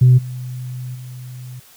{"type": "tone with level steps", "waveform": "sine", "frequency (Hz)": 126.1, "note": "B2", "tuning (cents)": 36, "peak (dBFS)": [-5, -25, -30], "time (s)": [0.01, 1.6], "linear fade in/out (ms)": 10, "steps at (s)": [0.17, 0.94], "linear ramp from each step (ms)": 20, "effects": ["tanh soft clip ceiling -3 dBFS", "white hiss -47 dBFS RMS until 1.76 s"]}